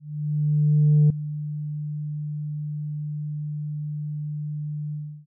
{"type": "tone with ADSR envelope", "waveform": "sine", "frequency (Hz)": 149.6, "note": "D3", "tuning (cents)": 32, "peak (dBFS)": -11, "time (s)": [0, 5.26], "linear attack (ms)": 1100, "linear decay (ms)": 4, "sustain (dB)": -16, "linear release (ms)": 330, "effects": ["tanh soft clip ceiling -11 dBFS"]}